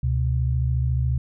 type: tone pair together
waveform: sine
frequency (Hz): 71.5 / 125.6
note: D2 / B2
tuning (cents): -46 / +30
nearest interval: minor seventh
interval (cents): 976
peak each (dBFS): -22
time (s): 0.03-1.18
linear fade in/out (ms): 5
effects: none